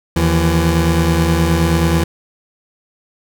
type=tone pair together; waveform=25% pulse; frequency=79.14 / 167.7 Hz; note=D#2 / E3; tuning=+30 / +30 cents; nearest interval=octave + minor second; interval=1300 cents; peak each=-11 dBFS; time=0.16-2.04 s; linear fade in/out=5 ms; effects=none